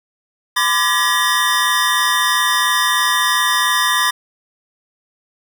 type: tone cluster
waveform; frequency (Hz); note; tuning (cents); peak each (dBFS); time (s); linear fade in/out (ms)
square; 1015 / 1179 / 1693 / 1913 / 3620; B5 / D6 / G#6 / A#6 / A7; +47 / +6 / +33 / +44 / +48; -21; 0.56-4.11; 10
effects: none